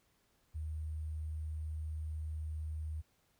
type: tone with sample-and-hold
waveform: sine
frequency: 77.78 Hz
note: D#2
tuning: in tune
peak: -37 dBFS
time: 0.54-3.02 s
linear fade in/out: 20 ms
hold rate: 8820 Hz
effects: pink hiss -74 dBFS RMS until 3.39 s